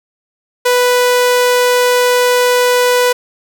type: tone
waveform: sawtooth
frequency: 493.9 Hz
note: B4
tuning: in tune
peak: -5 dBFS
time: 0.65-3.13 s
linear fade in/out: 10 ms
effects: none